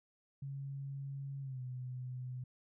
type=tone with pitch glide; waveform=sine; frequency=138 to 126.55 Hz; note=C#3 to B2; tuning=-7 to +43 cents; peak=-40 dBFS; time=0.42-2.44 s; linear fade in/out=5 ms; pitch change=-150 cents; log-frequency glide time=1.41-1.61 s; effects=none